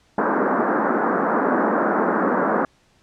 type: band-pass noise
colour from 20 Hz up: pink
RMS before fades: -20 dBFS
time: 0.18-2.65 s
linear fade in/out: 2 ms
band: 200 to 1600 Hz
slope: 48 dB/octave
effects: pink hiss -59 dBFS RMS until 3.02 s + low-pass 7000 Hz 12 dB/octave